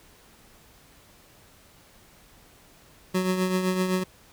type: tone with tremolo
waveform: 25% pulse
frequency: 185 Hz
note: F#3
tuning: in tune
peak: -17 dBFS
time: 3.14-4.04 s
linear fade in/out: 10 ms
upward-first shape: triangle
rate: 7.8 Hz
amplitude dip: 55%
effects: pink hiss -55 dBFS RMS until 4.32 s